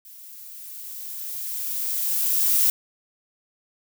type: noise with level ramp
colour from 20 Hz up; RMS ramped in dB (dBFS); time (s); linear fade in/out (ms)
violet; -45 to -18; 0.05-2.7; 2
effects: none